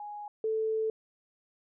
sine tone pair in turn, 830.6 / 440 Hz, G#5 / A4, 0 / 0 cents, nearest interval major seventh, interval 1100 cents, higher first, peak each -38 / -27 dBFS, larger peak second, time 0-0.28 / 0.44-0.9 s, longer second, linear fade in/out 2 ms, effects none

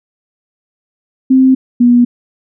sine tone pair in turn, 261.6 / 242.2 Hz, C4 / B3, 0 / -34 cents, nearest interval minor second, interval 134 cents, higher first, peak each -4 dBFS, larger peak neither, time 1.3-1.55 / 1.8-2.05 s, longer neither, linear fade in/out 10 ms, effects none

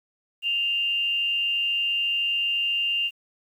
sine tone with amplitude modulation, 2794 Hz, F7, in tune, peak -20 dBFS, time 0.42-3.11 s, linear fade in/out 50 ms, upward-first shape sine, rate 229 Hz, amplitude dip 40%, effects 9-bit

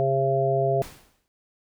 harmonic tone, 135.1 Hz, C#3, 44 cents flat, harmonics 1 / 3 / 4 / 5, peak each -26 / -25 / -29 / -23 dBFS, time 0-0.82 s, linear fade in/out 0 ms
pink noise with exponential decay, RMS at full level -38 dBFS, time 0.82-1.28 s, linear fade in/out 0 ms, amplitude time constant 100 ms
effects none

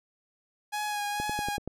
sawtooth tone with vibrato, 831 Hz, G#5, 1 cent sharp, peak -26 dBFS, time 0.72-1.58 s, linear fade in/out 20 ms, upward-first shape sine, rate 2.2 Hz, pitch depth 22 cents each way
click train, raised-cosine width 2 ms, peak -21 dBFS, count 6, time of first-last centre 1.2-1.676 s, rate 10.5 Hz
effects resampled to 32000 Hz

